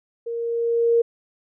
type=tone with level ramp; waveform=sine; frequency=466.2 Hz; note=A#4; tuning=in tune; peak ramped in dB=-26 to -13 dBFS; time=0.26-1.02 s; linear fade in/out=10 ms; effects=none